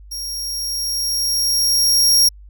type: tone with level ramp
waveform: sawtooth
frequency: 5588 Hz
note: F8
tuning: in tune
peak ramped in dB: -23 to -7 dBFS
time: 0.11-2.29 s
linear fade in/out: 10 ms
effects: added 50 Hz sine -38 dBFS peak until 2.49 s